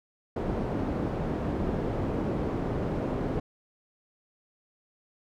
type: low-pass noise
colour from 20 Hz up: white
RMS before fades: -30 dBFS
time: 0.36-3.4 s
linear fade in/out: 5 ms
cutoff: 400 Hz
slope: 12 dB/octave
effects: none